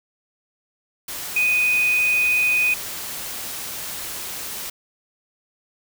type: tone in noise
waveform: sine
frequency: 2489 Hz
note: D#7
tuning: in tune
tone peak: -16 dBFS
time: 1.36-2.74 s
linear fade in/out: 5 ms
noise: white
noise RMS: -31 dBFS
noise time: 1.08-4.7 s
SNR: +12 dB
effects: none